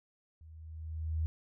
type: tone with level ramp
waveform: sine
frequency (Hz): 79.5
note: D#2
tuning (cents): +38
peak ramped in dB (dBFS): -51 to -28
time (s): 0.41-1.26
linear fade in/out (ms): 0
effects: none